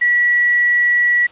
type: tone with quantisation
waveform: sine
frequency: 1938 Hz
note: B6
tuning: 33 cents flat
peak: -11 dBFS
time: 0.01-1.27 s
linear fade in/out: 10 ms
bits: 6
effects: white hiss -43 dBFS RMS until 1.31 s + resampled to 8000 Hz